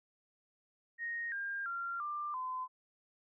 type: tone with pitch steps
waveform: sine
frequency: 1864.7 / 1604.7 / 1380.9 / 1188.3 / 1022.6 Hz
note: A#6 / G6 / F6 / D6 / C6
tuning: 0 / +40 / -20 / +20 / -40 cents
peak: -36 dBFS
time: 0.98-2.68 s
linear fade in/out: 50 ms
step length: 340 ms
effects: none